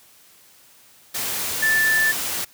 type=tone in noise; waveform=sine; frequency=1760 Hz; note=A6; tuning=in tune; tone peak=-16 dBFS; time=1.62-2.12 s; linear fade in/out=10 ms; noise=white; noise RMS=-26 dBFS; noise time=1.14-2.45 s; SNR=+7 dB; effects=white hiss -52 dBFS RMS until 2.53 s + high-pass 60 Hz 12 dB/octave